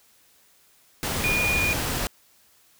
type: tone in noise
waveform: sine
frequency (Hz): 2438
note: D#7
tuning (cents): -36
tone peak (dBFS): -22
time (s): 1.24-1.73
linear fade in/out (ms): 0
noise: pink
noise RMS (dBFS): -27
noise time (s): 1.03-2.07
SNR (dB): +2
effects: white hiss -59 dBFS RMS until 2.79 s